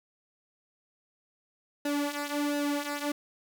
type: tone with flanger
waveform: sawtooth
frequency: 290 Hz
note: D4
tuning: 22 cents flat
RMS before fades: -31 dBFS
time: 1.85-3.12 s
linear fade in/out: 5 ms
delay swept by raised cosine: 0.89 to 3.79 ms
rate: 1.4 Hz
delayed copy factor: -0.7
effects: 9-bit